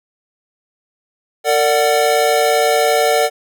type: chord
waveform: square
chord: Bb augmented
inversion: none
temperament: equal with one note detuned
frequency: 455.5 / 587.3 / 740 Hz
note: Bb4 / D5 / F#5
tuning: -40 / 0 / 0 cents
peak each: -17 dBFS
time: 1.44-3.3 s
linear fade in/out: 50 ms
effects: none